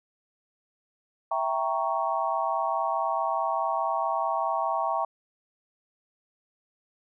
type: chord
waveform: sine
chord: E diminished seventh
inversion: none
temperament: equal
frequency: 659.3 / 784 / 932.3 / 1108.7 Hz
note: E5 / G5 / Bb5 / Db6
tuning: 0 / 0 / 0 / 0 cents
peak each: -30 dBFS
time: 1.31-5.05 s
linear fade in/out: 5 ms
effects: none